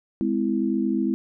sine chord, Ab augmented, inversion none, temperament equal with one note detuned, 207.7 / 256.4 / 329.6 Hz, Ab3 / C4 / E4, 0 / -35 / 0 cents, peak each -25 dBFS, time 0.21-1.14 s, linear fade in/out 0 ms, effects none

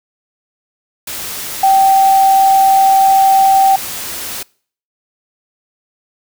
sine tone in noise, 776 Hz, G5, 18 cents flat, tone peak -6 dBFS, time 1.63-3.76 s, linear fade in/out 5 ms, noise white, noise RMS -24 dBFS, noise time 1.07-4.43 s, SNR +15 dB, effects noise-tail reverb RT60 0.5 s tail -25 dB re dry

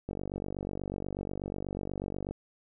click train, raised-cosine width 2 ms, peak -22 dBFS, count 108, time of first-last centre 0.09-2.31 s, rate 48.2 Hz, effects none

